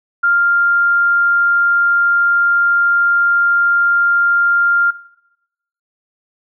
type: tone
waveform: sine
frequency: 1396.9 Hz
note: F6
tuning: in tune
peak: -10 dBFS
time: 0.23-4.91 s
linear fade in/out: 10 ms
effects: noise-tail reverb RT60 0.9 s tail -19 dB re dry